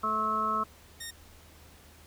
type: harmonic tone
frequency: 217.2 Hz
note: A3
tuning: 22 cents flat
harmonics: 1 / 2 / 3 / 5 / 6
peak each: -38 / -41 / -41 / -30 / -29 dBFS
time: 0.03-0.64 s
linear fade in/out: 10 ms
type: tone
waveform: 10% pulse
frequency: 1847 Hz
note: A#6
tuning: 16 cents flat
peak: -29 dBFS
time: 1-1.11 s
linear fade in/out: 10 ms
effects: added 78 Hz sine -56 dBFS peak until 2.06 s + pink hiss -56 dBFS RMS until 2.06 s